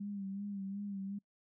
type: tone with vibrato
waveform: sine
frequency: 198.8 Hz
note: G3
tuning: 25 cents sharp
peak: -38 dBFS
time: 0-1.19 s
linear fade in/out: 10 ms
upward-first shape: sine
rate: 2.7 Hz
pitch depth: 49 cents each way
effects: noise-tail reverb RT60 0.1 s tail -26 dB re dry